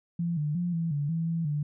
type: tone with pitch steps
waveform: sine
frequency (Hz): 170.4 / 149.1 / 175.5 / 166 / 144.6 / 164.6 / 165.9 / 147.7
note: F3 / D3 / F3 / E3 / D3 / E3 / E3 / D3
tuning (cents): -42 / +27 / +9 / +12 / -27 / -2 / +11 / +10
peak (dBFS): -26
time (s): 0.19-1.63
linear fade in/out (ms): 5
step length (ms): 180
effects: none